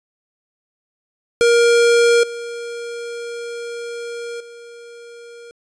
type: tone with level steps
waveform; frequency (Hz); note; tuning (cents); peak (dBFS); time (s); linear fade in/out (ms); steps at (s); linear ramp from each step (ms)
square; 471.1; A#4; +18; -11 / -27 / -37; 1.41-5.51; 0; 2.23 / 4.4; 5
effects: resampled to 22050 Hz